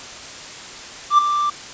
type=tone with ADSR envelope; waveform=triangle; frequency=1178 Hz; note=D6; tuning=5 cents sharp; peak=-5 dBFS; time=1.1-1.5 s; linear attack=83 ms; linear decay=7 ms; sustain=-10 dB; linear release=6 ms; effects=white hiss -35 dBFS RMS until 1.73 s + resampled to 16000 Hz